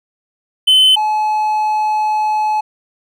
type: tone pair in turn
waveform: triangle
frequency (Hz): 3049 / 855.6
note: G7 / A5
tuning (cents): -49 / -49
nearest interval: octave + minor seventh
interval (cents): 2200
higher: first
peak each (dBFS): -5 / -11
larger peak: first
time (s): 0.67-0.96 / 0.96-2.61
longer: second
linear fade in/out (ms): 10
effects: none